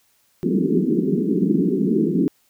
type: band-pass noise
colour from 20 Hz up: pink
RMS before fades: -19 dBFS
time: 0.43-2.28 s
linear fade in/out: 0 ms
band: 160 to 420 Hz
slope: 96 dB/octave
effects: white hiss -62 dBFS RMS until 2.49 s